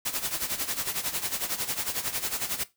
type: noise with tremolo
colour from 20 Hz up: white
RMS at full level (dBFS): -28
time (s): 0.05-2.64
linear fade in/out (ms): 10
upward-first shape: sine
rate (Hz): 11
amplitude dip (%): 75
effects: noise-tail reverb RT60 0.2 s tail -17 dB re dry